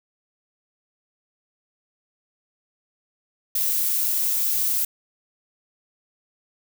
violet noise with amplitude modulation, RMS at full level -21 dBFS, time 3.55-4.85 s, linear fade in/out 5 ms, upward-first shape sine, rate 234 Hz, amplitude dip 35%, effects none

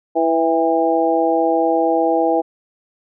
harmonic tone with a mistuned harmonic, 164.81 Hz, E3, in tune, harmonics 2 / 3 / 4 / 5, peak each -19 / -19 / -19 / -19 dBFS, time 0.15-2.42 s, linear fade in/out 20 ms, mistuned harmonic 5, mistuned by -34 cents, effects none

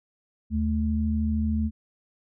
sine tone pair together, 77 / 217.8 Hz, D#2 / A3, -17 / -17 cents, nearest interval octave + tritone, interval 1800 cents, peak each -25 dBFS, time 0.5-1.71 s, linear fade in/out 50 ms, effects none

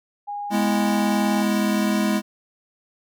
sine tone, 819 Hz, G#5, 24 cents flat, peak -27 dBFS, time 0.27-1.43 s, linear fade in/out 20 ms
square chord, E major, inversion first, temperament equal, 207.7 / 246.9 / 329.6 Hz, G#3 / B3 / E4, 0 / 0 / 0 cents, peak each -21 / -27 / -27 dBFS, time 0.5-2.22 s, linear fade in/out 50 ms
effects none

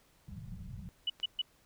white low-pass noise, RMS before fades -45 dBFS, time 0.28-0.89 s, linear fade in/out 0 ms, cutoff 200 Hz, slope 96 dB/octave
sine tone bursts, 2960 Hz, F#7, in tune, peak -29 dBFS, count 3, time 1.07-1.417 s, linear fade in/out 5 ms, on 29 ms, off 130 ms
click, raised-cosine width 0.2 ms, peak -31 dBFS, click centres 1.2 s
effects pink hiss -67 dBFS RMS until 1.65 s

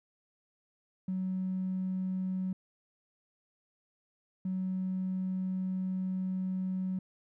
triangle tone pair in turn, 186.7 / 186.7 Hz, F#3 / F#3, +16 / +16 cents, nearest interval unison, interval 0 cents, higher neither, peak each -27 dBFS, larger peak neither, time 1.08-2.53 / 4.45-6.99 s, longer second, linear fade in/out 5 ms, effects tanh soft clip ceiling -28 dBFS

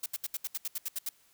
blue noise bursts, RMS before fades -34 dBFS, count 11, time 0.03-1.091 s, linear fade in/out 5 ms, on 31 ms, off 72 ms, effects white hiss -65 dBFS RMS until 1.33 s

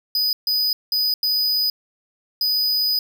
square tone bursts at uneven times, 4978 Hz, D#8, in tune, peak -18 dBFS, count 5, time 0.15-0.33 / 0.47-0.73 / 0.92-1.14 / 1.23-1.7 / 2.41-2.99 s, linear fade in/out 2 ms, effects none

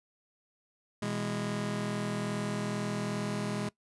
sawtooth chord, E major, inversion second, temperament just, 123.61 / 164.81 / 206 Hz, B2 / E3 / G#3, +2 / 0 / -14 cents, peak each -34 / -34 / -30 dBFS, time 1.02-3.69 s, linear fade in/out 5 ms, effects noise-tail reverb RT60 0.1 s tail -20 dB re dry + resampled to 24000 Hz

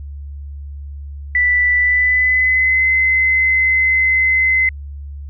sine tone with pitch glide, 1975.5 to 2051 Hz, B6 to C7, 0 to -35 cents, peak -11 dBFS, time 1.35-4.69 s, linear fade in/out 2 ms, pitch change +65 cents, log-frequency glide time 1.77-2.87 s, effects added 71 Hz sine -27 dBFS peak until 5.29 s

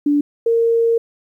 sine tone pair in turn, 290.7 / 461.1 Hz, D4 / A#4, -18 / -19 cents, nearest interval minor sixth, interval 799 cents, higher second, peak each -12 dBFS, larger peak neither, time 0.06-0.21 / 0.46-0.98 s, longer second, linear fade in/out 5 ms, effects 9-bit

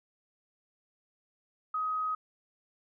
sine tone, 1260 Hz, D#6, 21 cents sharp, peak -29 dBFS, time 1.74-2.15 s, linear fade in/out 5 ms, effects none

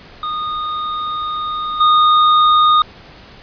square tone with level steps, 1231 Hz, D#6, 19 cents flat, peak -20 / -9 dBFS, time 0.23-2.82 s, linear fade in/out 2 ms, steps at 1.8 s, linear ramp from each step 10 ms, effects pink hiss -40 dBFS RMS until 3.42 s + resampled to 11025 Hz

